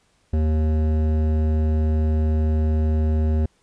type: tone with hard clipping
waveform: triangle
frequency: 77.78 Hz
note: D#2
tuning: in tune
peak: -19 dBFS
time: 0.33-3.46 s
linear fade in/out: 5 ms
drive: 17 dB
effects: pink hiss -63 dBFS RMS until 3.62 s + resampled to 22050 Hz